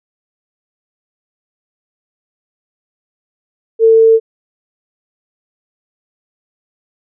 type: tone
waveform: sine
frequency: 449.1 Hz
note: A4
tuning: 35 cents sharp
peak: -4 dBFS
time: 3.79-4.2 s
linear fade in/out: 50 ms
effects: none